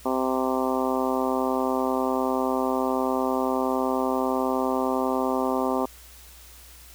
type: harmonic tone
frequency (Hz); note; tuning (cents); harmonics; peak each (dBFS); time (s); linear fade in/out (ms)
130.1; C3; -9; 2 / 3 / 4 / 5 / 6 / 7 / 8 / 9; -27 / -29 / -30 / -31 / -32 / -32 / -33 / -34; 0.05-5.86; 10
effects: added 60 Hz sine -49 dBFS peak until 6.94 s + white hiss -49 dBFS RMS until 6.94 s